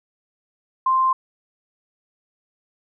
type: tone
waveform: sine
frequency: 1046.5 Hz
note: C6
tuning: in tune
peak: -15 dBFS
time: 0.86-1.13 s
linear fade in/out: 5 ms
effects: none